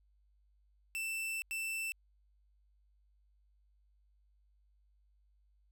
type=tone bursts at uneven times; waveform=45% pulse; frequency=2664 Hz; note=E7; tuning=18 cents sharp; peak=-36 dBFS; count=2; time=0.95-1.42 / 1.51-1.92 s; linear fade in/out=0 ms; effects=added 50 Hz sine -67 dBFS peak until 5.71 s